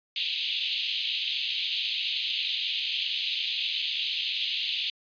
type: band-pass noise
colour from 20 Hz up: pink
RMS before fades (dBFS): -30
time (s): 0.16-4.9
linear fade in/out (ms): 2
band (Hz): 2700 to 4100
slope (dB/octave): 48
effects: resampled to 11025 Hz